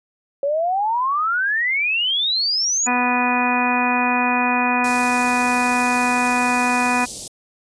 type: exponential sweep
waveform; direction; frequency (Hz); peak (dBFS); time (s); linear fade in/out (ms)
sine; up; 548 to 6990; -17; 0.43-2.87; 2
type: harmonic tone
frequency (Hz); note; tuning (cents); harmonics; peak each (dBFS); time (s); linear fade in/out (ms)
246.9; B3; 0; 1 / 2 / 3 / 4 / 5 / 6 / 7 / 8 / 10; -22 / -31 / -23 / -22 / -29 / -29 / -29 / -31 / -22; 2.86-7.06; 20
type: band-stop noise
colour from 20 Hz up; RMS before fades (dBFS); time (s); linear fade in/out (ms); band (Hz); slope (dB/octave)
white; -29; 4.84-7.28; 5; 590 to 4100; 24
effects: resampled to 22050 Hz